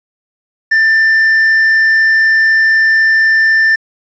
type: tone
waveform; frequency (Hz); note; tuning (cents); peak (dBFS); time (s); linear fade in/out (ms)
triangle; 1782; A6; +22; -5; 0.71-3.76; 10
effects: resampled to 16000 Hz + 7-bit